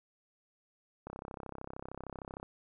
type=click train; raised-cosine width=1 ms; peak=-28 dBFS; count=46; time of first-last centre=1.07-2.43 s; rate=33.1 Hz; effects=none